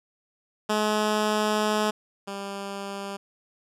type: tone pair in turn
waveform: 10% pulse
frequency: 212.7 / 198.41 Hz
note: G#3 / G3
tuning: +42 / +21 cents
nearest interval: minor second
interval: 121 cents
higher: first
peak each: -14 / -24 dBFS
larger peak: first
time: 0.69-1.91 / 2.27-3.17 s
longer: first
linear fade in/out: 10 ms
effects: low-pass 10000 Hz 12 dB/octave